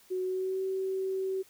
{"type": "tone with pitch glide", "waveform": "sine", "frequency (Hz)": [370, 381.1], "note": ["F#4", "G4"], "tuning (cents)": [0, -49], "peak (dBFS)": -29, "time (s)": [0.1, 1.43], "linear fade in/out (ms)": 20, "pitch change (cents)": 51, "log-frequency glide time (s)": [0.23, 0.62], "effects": ["white hiss -60 dBFS RMS until 1.49 s"]}